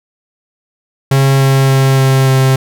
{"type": "tone with pitch steps", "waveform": "45% pulse", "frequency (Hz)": [136, 135.14, 134.28, 133.43, 132.59], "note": ["C#3", "C#3", "C3", "C3", "C3"], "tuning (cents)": [-33, -44, 45, 34, 23], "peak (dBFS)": -7, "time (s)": [1.11, 2.56], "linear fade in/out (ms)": 5, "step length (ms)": 290, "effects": []}